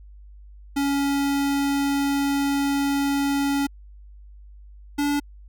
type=tone pair in turn; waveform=square; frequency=280.2 / 288.2 Hz; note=C#4 / D4; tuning=+19 / -33 cents; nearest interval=unison; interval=48 cents; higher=second; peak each=-21 / -21 dBFS; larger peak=neither; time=0.76-3.67 / 4.98-5.2 s; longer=first; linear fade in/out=10 ms; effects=added 50 Hz sine -42 dBFS peak until 5.48 s